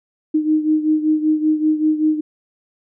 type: beating tone pair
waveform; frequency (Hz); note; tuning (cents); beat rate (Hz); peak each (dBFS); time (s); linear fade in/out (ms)
sine; 308.1 / 313.3; D#4 / D#4; -17 / +12; 5.2; -15 / -20; 0.34-2.21; 10
effects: none